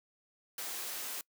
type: high-pass noise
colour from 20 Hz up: white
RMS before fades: -40 dBFS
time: 0.58-1.21 s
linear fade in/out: 2 ms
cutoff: 310 Hz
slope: 12 dB/octave
effects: noise-tail reverb RT60 0.1 s tail -24 dB re dry